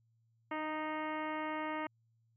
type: harmonic tone with a mistuned harmonic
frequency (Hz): 310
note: D#4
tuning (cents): -6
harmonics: 1 / 2 / 3 / 4 / 5 / 6 / 7 / 8 / 9 / 10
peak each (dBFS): -41 / -43 / -41 / -44 / -51 / -47 / -47 / -59 / -55 / -62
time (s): 0.51-1.87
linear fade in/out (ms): 5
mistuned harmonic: 1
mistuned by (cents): -15
effects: added 114 Hz sine -70 dBFS peak until 2.36 s